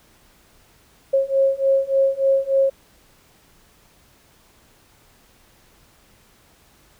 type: beating tone pair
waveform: sine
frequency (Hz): 540 / 543.4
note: C#5 / C#5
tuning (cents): -45 / -35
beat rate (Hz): 3.4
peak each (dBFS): -19 / -18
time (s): 1.13-2.7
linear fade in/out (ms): 10
effects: pink hiss -55 dBFS RMS until 6.99 s